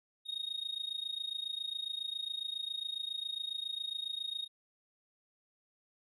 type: tone with amplitude modulation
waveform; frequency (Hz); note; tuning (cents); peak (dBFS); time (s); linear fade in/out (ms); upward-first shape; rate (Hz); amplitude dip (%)
triangle; 3729; A#7; 0; -30; 0.25-4.48; 50; sine; 27.3; 90
effects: tanh soft clip ceiling -30 dBFS + resampled to 32000 Hz